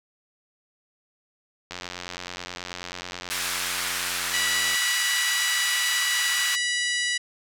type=click train; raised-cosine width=0.2 ms; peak=-16 dBFS; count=272; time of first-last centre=1.71-4.745 s; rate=89.3 Hz
type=band-pass noise; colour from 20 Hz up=pink; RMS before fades=-29 dBFS; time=3.3-6.56 s; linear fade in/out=10 ms; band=1200 to 13000 Hz; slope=24 dB/octave
type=harmonic tone; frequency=977 Hz; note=B5; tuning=19 cents flat; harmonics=2 / 3 / 4 / 5 / 6 / 7 / 8 / 9 / 10; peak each=-26 / -30 / -32 / -34 / -36 / -37 / -38 / -39 / -40 dBFS; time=4.33-7.18 s; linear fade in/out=10 ms
effects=none